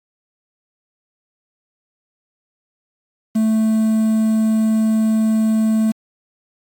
triangle tone with quantisation, 220 Hz, A3, in tune, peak -11 dBFS, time 3.35-5.92 s, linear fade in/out 10 ms, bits 6, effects AAC 64 kbps

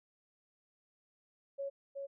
sine tone with echo, 554.4 Hz, C#5, in tune, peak -36 dBFS, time 1.58-1.7 s, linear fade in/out 20 ms, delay 370 ms, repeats 1, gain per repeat -3 dB, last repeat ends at 2.07 s, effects none

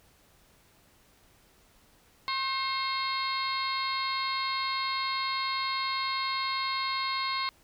harmonic tone with a mistuned harmonic, 535 Hz, C5, 38 cents sharp, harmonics 2 / 3 / 4 / 5 / 6 / 7 / 8 / 9, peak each -31 / -43 / -35 / -44 / -44 / -39 / -35 / -47 dBFS, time 2.28-7.49 s, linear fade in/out 0 ms, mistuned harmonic 3, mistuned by -66 cents, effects pink hiss -62 dBFS RMS until 7.63 s

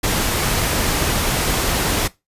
pink noise, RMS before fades -19 dBFS, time 0.03-2.08 s, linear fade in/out 10 ms, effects noise-tail reverb RT60 0.2 s tail -19 dB re dry + resampled to 32000 Hz

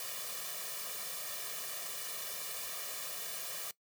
white noise with comb filter, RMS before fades -41 dBFS, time 0-3.71 s, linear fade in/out 2 ms, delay 1.7 ms, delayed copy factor +0.85, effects noise-tail reverb RT60 0.1 s tail -19 dB re dry + high-pass 200 Hz 12 dB/octave

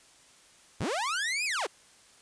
sawtooth linear two-way sweep, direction up then down, 51.9 to 2576 to 300.5 Hz, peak -25 dBFS, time 0.8-1.67 s, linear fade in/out 10 ms, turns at 1.45 s, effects white hiss -58 dBFS RMS until 2.21 s + resampled to 22050 Hz

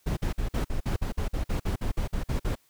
brown noise bursts, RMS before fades -27 dBFS, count 16, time 0.06-2.555 s, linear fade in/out 10 ms, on 110 ms, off 49 ms, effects white hiss -65 dBFS RMS until 2.69 s

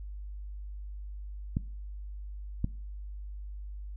clicks, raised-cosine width 5 ms, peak -16 dBFS, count 2, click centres 1.569 / 2.644 s, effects noise-tail reverb RT60 0.4 s tail -20 dB re dry + added 50 Hz sine -38 dBFS peak until 3.96 s

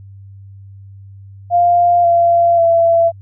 sine tone with pitch steps, 698.5 / 684.9 / 671.6 Hz, F5 / F5 / E5, 0 / -34 / +32 cents, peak -8 dBFS, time 1.5-3.12 s, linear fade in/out 50 ms, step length 540 ms, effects added 98 Hz sine -34 dBFS peak until 3.21 s

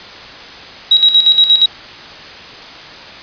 sine tone with tremolo, 3845 Hz, B7, 47 cents flat, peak -4 dBFS, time 0.91-1.66 s, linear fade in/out 5 ms, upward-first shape square, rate 8.5 Hz, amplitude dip 65%, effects white hiss -32 dBFS RMS until 3.22 s + resampled to 11025 Hz

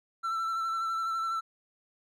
triangle tone with vibrato, 1337 Hz, E6, 24 cents sharp, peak -27 dBFS, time 0.23-1.41 s, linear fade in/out 20 ms, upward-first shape sine, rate 12 Hz, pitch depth 23 cents each way, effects none

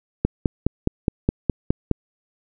click train, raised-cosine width 3 ms, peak -4 dBFS, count 9, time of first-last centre 0.25-1.913 s, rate 4.81 Hz, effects none

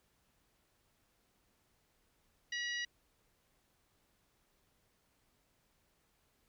harmonic tone, 963 Hz, B5, 44 cents flat, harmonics 2 / 3 / 4 / 5 / 6, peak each -38 / -43 / -47 / -49 / -48 dBFS, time 2.52-2.85 s, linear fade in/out 5 ms, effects pink hiss -75 dBFS RMS until 6.48 s

